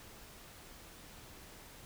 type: silence
effects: pink hiss -54 dBFS RMS until 1.85 s